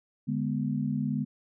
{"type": "chord", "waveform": "sine", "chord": "G# diminished", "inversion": "second", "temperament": "equal", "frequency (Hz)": [146.83, 207.7, 246.9], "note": ["D3", "G#3", "B3"], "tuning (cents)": [0, 0, 0], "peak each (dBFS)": -31, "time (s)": [0.27, 1.25], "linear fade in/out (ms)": 20, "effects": []}